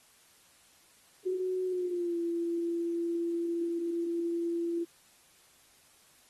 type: tone with pitch glide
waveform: sine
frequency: 370 to 339.3 Hz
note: F#4 to F4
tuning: 0 to -50 cents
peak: -29 dBFS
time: 1.25-4.85 s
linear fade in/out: 20 ms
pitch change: -150 cents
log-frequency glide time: 1.65-2.18 s
effects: white hiss -62 dBFS RMS until 6.29 s + AAC 32 kbps